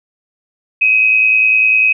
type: tone with amplitude modulation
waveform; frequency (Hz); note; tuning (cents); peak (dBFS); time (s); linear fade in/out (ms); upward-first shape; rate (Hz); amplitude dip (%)
sine; 2530; D#7; +28; -5; 0.81-1.93; 10; sine; 110; 65
effects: none